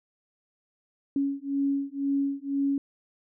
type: beating tone pair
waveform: sine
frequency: 277.2 / 279.2 Hz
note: C#4 / C#4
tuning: 0 / +13 cents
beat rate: 2 Hz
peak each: -28 dBFS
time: 1.16-2.78 s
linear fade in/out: 2 ms
effects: none